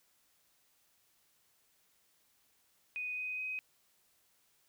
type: tone with pitch steps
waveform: sine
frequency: 2489 / 2503 / 2518 Hz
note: D#7 / D#7 / D#7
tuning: 0 / +10 / +20 cents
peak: -36 dBFS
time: 2.96-3.59 s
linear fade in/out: 0 ms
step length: 210 ms
effects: white hiss -72 dBFS RMS until 4.68 s

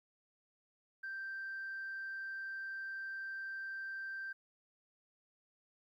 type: tone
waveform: sine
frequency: 1568 Hz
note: G6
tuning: in tune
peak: -39 dBFS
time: 1.03-4.33 s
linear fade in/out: 10 ms
effects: tanh soft clip ceiling -37 dBFS + 13-bit

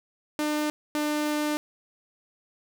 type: tone pair in turn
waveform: sawtooth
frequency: 300.8 / 299.5 Hz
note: D4 / D4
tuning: +42 / +34 cents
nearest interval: unison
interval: 8 cents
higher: first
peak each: -21 dBFS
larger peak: neither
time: 0.39-0.7 / 0.95-1.57 s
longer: second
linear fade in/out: 0 ms
effects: none

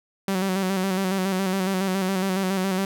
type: tone with vibrato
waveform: sawtooth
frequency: 190 Hz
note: F#3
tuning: 46 cents sharp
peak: -18 dBFS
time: 0.28-2.85 s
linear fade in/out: 2 ms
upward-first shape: square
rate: 7.2 Hz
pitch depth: 43 cents each way
effects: none

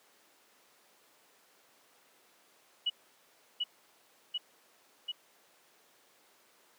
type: tone with echo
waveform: sine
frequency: 2935 Hz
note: F#7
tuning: 15 cents flat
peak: -27 dBFS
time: 2.86-2.9 s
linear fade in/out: 10 ms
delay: 740 ms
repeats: 3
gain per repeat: -2 dB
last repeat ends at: 5.12 s
effects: pink hiss -64 dBFS RMS until 6.78 s + high-pass 400 Hz 12 dB/octave

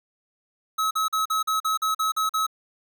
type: tone bursts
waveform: square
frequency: 1285 Hz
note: E6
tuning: 45 cents flat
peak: -22 dBFS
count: 10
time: 0.78-2.467 s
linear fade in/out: 10 ms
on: 130 ms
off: 43 ms
effects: none

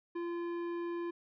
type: tone with tanh clipping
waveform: sine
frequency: 343.4 Hz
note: F4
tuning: 29 cents flat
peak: -37 dBFS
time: 0.15-1.11 s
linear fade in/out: 10 ms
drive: 13 dB
effects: none

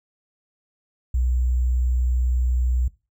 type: tone with sample-and-hold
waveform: sine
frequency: 62 Hz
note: B1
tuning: 7 cents sharp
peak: -18 dBFS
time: 1.14-2.88 s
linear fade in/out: 5 ms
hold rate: 7350 Hz
effects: noise-tail reverb RT60 0.3 s tail -20 dB re dry

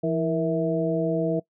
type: tone cluster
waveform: sine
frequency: 167.1 / 326.2 / 473.4 / 652 Hz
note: E3 / E4 / A#4 / E5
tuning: +24 / -18 / +27 / -19 cents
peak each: -27 dBFS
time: 0.03-1.4 s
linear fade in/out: 10 ms
effects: noise-tail reverb RT60 0.1 s tail -21 dB re dry

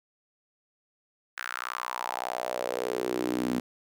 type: tone with high-pass filter sweep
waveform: sawtooth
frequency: 61.74 Hz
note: B1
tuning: in tune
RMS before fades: -32 dBFS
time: 1.37-3.6 s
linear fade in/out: 5 ms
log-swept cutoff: 1600 to 240 Hz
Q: 4
effects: none

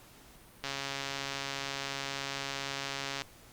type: click train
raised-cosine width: 0.2 ms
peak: -18 dBFS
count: 357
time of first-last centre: 0.64-3.22 s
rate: 138 Hz
effects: pink hiss -56 dBFS RMS until 3.52 s + Opus 48 kbps

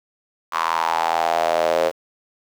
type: tone with high-pass filter sweep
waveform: square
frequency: 41.13 Hz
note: E1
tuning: 3 cents flat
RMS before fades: -20 dBFS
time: 0.51-1.92 s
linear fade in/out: 50 ms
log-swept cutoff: 1100 to 520 Hz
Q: 5.5
effects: low-pass 6000 Hz 12 dB/octave + 7-bit

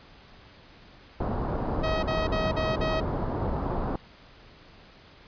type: low-pass noise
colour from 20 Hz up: pink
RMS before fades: -29 dBFS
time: 1.2-3.96 s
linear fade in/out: 5 ms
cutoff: 1100 Hz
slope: 24 dB/octave
type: tone bursts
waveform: sawtooth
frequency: 635 Hz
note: D#5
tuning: 35 cents sharp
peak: -23 dBFS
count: 5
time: 1.83-3.006 s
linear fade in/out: 10 ms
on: 200 ms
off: 44 ms
effects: pink hiss -52 dBFS RMS until 5.27 s + resampled to 11025 Hz

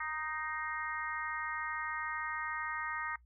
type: harmonic tone with a mistuned harmonic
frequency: 311.1 Hz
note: D#4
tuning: in tune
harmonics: 3 / 4 / 5 / 6 / 7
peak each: -43 / -40 / -45 / -41 / -45 dBFS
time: 0-3.16 s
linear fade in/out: 5 ms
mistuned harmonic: 7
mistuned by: -43 cents
effects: noise-tail reverb RT60 0.1 s tail -19 dB re dry + added 60 Hz sine -60 dBFS peak until 3.25 s

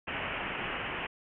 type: low-pass noise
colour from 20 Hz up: white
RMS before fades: -36 dBFS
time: 0.07-1.07 s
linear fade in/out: 10 ms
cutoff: 3000 Hz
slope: 96 dB/octave
effects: none

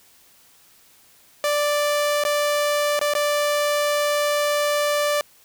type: tone with dropouts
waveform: sawtooth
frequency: 587.3 Hz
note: D5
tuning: in tune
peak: -15 dBFS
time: 1.44-5.21 s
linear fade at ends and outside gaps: 1 ms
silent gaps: 2.238-2.25 / 2.992-3.013 / 3.137-3.151 s
effects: white hiss -54 dBFS RMS until 5.44 s

